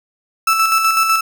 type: tone with tremolo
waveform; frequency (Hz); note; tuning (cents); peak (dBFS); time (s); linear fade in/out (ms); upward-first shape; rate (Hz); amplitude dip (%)
35% pulse; 1318; E6; -1; -9; 0.47-1.21; 5; square; 8; 40
effects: none